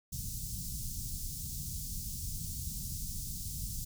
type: band-stop noise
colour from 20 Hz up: pink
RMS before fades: -39 dBFS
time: 0.12-3.85 s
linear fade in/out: 10 ms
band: 170 to 5400 Hz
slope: 24 dB/octave
effects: none